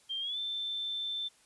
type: tone with pitch glide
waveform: sine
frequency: 3178 to 3547 Hz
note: G7 to A7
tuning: +23 to +13 cents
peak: -33 dBFS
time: 0.09-1.29 s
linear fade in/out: 20 ms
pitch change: +190 cents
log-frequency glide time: 0.2-0.38 s
effects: white hiss -64 dBFS RMS until 1.45 s + resampled to 24000 Hz